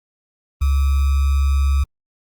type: tone with sample-and-hold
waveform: sine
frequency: 69.2 Hz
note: C#2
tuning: 2 cents flat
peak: -13 dBFS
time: 0.61-1.84 s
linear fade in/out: 10 ms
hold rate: 1225 Hz
effects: Opus 24 kbps